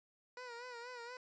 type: tone with vibrato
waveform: 15% pulse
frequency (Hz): 484.9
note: B4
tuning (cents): -32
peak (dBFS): -40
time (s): 0.37-1.17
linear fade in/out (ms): 2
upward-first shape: sine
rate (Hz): 4.2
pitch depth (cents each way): 70
effects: resampled to 16000 Hz